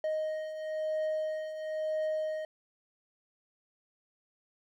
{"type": "beating tone pair", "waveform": "triangle", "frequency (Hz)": [622.3, 623.3], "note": ["D#5", "D#5"], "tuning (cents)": [0, 3], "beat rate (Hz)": 1, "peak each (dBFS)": [-37, -30], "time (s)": [0.04, 2.45], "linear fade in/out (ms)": 2, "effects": []}